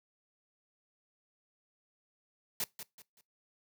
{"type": "noise with echo", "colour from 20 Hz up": "white", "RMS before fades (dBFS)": -34, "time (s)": [2.6, 2.64], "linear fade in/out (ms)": 2, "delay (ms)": 190, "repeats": 3, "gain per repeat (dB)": -10, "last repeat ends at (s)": 3.21, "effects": ["noise-tail reverb RT60 0.2 s tail -22 dB re dry", "high-pass 100 Hz 12 dB/octave"]}